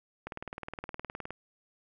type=click train; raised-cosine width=0.5 ms; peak=-23 dBFS; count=21; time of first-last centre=0.27-1.306 s; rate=19.3 Hz; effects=none